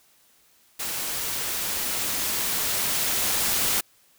white noise with level ramp, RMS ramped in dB -30 to -23 dBFS, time 0.79-3.81 s, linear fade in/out 10 ms, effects white hiss -60 dBFS RMS until 4.18 s

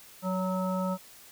harmonic tone with a mistuned harmonic, 185 Hz, F#3, in tune, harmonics 1 / 3 / 5 / 7, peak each -29 / -33 / -37 / -37 dBFS, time 0.22-0.98 s, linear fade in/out 50 ms, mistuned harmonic 3, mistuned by +23 cents, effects white hiss -52 dBFS RMS until 1.31 s

